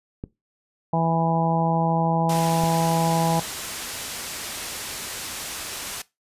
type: clicks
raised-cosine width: 3 ms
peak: -18 dBFS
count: 2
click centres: 0.239 / 2.637 s
type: harmonic tone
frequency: 164.81 Hz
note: E3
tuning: in tune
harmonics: 1 / 2 / 3 / 4 / 5 / 6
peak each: -22 / -32 / -30 / -26 / -24 / -30 dBFS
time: 0.93-3.4 s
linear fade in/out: 5 ms
type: low-pass noise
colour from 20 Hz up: white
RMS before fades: -33 dBFS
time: 2.29-6.02 s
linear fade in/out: 5 ms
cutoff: 10000 Hz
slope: 12 dB/octave
effects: noise-tail reverb RT60 0.2 s tail -19 dB re dry + resampled to 32000 Hz